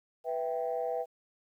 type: chord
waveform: sine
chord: E minor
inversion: second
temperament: equal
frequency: 493.9 / 659.3 / 784 Hz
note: B4 / E5 / G5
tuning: 0 / 0 / 0 cents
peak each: -33 / -34 / -36 dBFS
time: 0.24-1.06 s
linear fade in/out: 50 ms
effects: tanh soft clip ceiling -22 dBFS + 11-bit